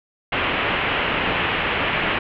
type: low-pass noise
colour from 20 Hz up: white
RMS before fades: -22 dBFS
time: 0.32-2.19 s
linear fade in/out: 5 ms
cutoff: 3000 Hz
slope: 48 dB/octave
effects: none